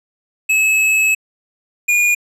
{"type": "tone pair in turn", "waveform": "square", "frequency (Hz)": [2587, 2435], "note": ["E7", "D#7"], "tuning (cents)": [-33, -38], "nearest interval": "minor second", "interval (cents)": 105, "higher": "first", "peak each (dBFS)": [-12, -12], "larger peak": "neither", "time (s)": [[0.49, 1.15], [1.88, 2.15]], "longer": "first", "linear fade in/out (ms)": 10, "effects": ["low-pass 12000 Hz 12 dB/octave"]}